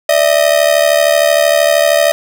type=ring-modulated tone; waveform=45% pulse; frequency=622.3 Hz; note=D#5; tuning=in tune; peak=-5 dBFS; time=0.09-2.12 s; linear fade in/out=0 ms; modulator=36.5 Hz; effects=none